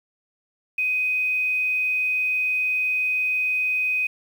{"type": "tone with quantisation", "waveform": "sine", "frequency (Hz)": 2507, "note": "D#7", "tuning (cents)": 12, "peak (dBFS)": -20, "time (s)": [0.78, 4.07], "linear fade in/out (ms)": 5, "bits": 8, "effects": []}